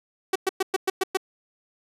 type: tone bursts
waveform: sawtooth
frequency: 380 Hz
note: F#4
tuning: 46 cents sharp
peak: -16 dBFS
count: 7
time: 0.33-1.172 s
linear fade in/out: 5 ms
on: 26 ms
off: 110 ms
effects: resampled to 32000 Hz